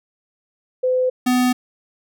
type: tone pair in turn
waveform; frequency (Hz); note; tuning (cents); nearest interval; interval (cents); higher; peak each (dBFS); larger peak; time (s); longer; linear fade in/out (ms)
sine / square; 509 / 250.3; C5 / B3; -48 / +23; octave; 1229; first; -15; neither; 0.83-1.1 / 1.26-1.53; neither; 10
effects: none